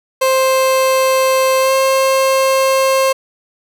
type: tone with pitch glide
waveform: 30% pulse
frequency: 525 to 532.3 Hz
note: C5 to C5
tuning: +6 to +30 cents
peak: -8 dBFS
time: 0.21-3.13 s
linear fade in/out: 10 ms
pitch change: +24 cents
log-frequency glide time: 1.6-1.73 s
effects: none